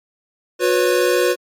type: chord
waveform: square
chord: F# suspended fourth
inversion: none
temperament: equal with one note detuned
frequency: 361.3 / 493.9 / 554.4 Hz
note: F#4 / B4 / C#5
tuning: -41 / 0 / 0 cents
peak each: -18 / -18 / -22 dBFS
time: 0.59-1.36 s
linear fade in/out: 50 ms
effects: MP3 64 kbps